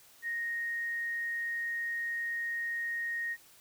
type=tone; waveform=sine; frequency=1864.7 Hz; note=A#6; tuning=in tune; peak=-32 dBFS; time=0.22-3.37 s; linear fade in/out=50 ms; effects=white hiss -59 dBFS RMS until 3.6 s